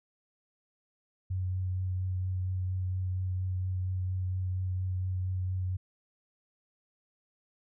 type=tone with vibrato; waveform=sine; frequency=92.5 Hz; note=F#2; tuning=in tune; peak=-29 dBFS; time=1.3-5.77 s; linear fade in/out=10 ms; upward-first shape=triangle; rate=4.3 Hz; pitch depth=16 cents each way; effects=none